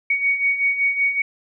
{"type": "beating tone pair", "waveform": "sine", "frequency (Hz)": [2235, 2240.3], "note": ["C#7", "C#7"], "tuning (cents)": [14, 18], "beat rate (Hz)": 5.3, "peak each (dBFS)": [-24, -18], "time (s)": [0.1, 1.22], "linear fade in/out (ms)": 5, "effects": []}